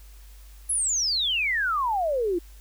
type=exponential sweep; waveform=sine; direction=down; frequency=11175 to 329.6 Hz; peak=-22 dBFS; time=0.69-2.39 s; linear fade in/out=10 ms; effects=added 50 Hz sine -44 dBFS peak until 2.6 s + white hiss -56 dBFS RMS until 2.6 s